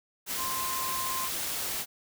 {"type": "tone in noise", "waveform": "sine", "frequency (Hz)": 1046.5, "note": "C6", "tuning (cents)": 0, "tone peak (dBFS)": -33, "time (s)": [0.36, 1.3], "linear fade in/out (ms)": 50, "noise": "white", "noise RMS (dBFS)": -33, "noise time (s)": [0.26, 1.86], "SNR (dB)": -3, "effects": []}